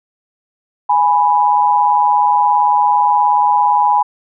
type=tone pair together; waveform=sine; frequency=830.6 / 987.8 Hz; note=G#5 / B5; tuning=0 / 0 cents; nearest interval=minor third; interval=300 cents; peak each=-12 dBFS; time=0.89-4.03 s; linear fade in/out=10 ms; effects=none